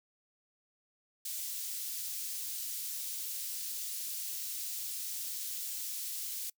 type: high-pass noise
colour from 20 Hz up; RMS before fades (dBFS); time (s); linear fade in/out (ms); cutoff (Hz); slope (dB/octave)
white; -39; 1.25-6.5; 5; 4300; 12
effects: noise-tail reverb RT60 0.1 s tail -25 dB re dry